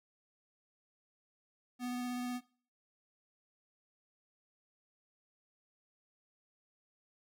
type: tone with vibrato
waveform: square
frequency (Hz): 246.9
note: B3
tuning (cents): 0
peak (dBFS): -37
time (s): 1.79-2.41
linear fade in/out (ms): 50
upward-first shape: square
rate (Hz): 16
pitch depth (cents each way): 8
effects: noise-tail reverb RT60 0.4 s tail -19 dB re dry